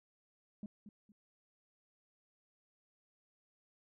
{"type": "tone with echo", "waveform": "sine", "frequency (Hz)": 207.7, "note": "G#3", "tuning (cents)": 0, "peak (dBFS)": -39, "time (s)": [0.63, 0.66], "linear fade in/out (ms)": 2, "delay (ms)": 230, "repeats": 2, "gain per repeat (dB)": -11, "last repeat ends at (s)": 1.12, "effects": ["tanh soft clip ceiling -40 dBFS"]}